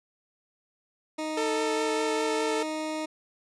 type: tone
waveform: 20% pulse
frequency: 311.1 Hz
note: D#4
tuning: in tune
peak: -25 dBFS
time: 1.18-3.06 s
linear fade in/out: 10 ms
type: tone with vibrato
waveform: sawtooth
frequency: 443.8 Hz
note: A4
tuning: 15 cents sharp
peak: -23 dBFS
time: 1.37-2.63 s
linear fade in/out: 5 ms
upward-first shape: sine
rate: 4.9 Hz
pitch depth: 14 cents each way
effects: resampled to 22050 Hz